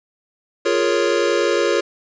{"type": "chord", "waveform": "square", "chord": "Bb minor seventh", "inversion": "second", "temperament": "equal", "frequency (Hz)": [349.2, 415.3, 466.2, 554.4], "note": ["F4", "Ab4", "Bb4", "Db5"], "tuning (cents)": [0, 0, 0, 0], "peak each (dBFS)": -22, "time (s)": [0.65, 1.81], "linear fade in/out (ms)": 10, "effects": ["resampled to 16000 Hz", "7-bit"]}